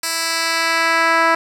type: tone with band-pass filter sweep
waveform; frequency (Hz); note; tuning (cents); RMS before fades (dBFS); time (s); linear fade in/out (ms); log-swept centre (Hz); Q
10% pulse; 329.6; E4; 0; -17; 0.03-1.35; 5; 7700 to 1200; 0.81
effects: none